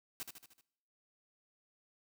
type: noise with echo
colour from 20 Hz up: white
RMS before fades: -42 dBFS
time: 0.2-0.23 s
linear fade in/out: 0 ms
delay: 76 ms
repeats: 5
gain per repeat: -5 dB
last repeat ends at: 0.61 s
effects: noise-tail reverb RT60 0.8 s tail -22 dB re dry